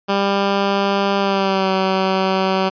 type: tone with pitch glide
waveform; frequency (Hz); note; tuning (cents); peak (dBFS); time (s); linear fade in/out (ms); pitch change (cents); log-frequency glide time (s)
10% pulse; 198.4 to 190.1; G3 to F#3; +21 to +47; -7; 0.08-2.7; 20; -74; 1.18-1.71
effects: resampled to 11025 Hz